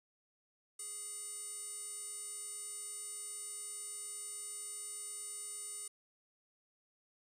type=tone with band-pass filter; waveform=square; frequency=414.7 Hz; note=G#4; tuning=3 cents flat; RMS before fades=-45 dBFS; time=0.79-5.88 s; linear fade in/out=5 ms; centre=8900 Hz; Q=9.4; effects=none